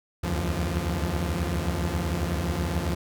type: tone cluster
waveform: sawtooth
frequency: 71.2 / 78.7 / 89.7 / 172.9 Hz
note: C#2 / D#2 / F2 / F3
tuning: +47 / +20 / +47 / -17 cents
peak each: -27 dBFS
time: 0.23-2.95 s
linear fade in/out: 10 ms
effects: none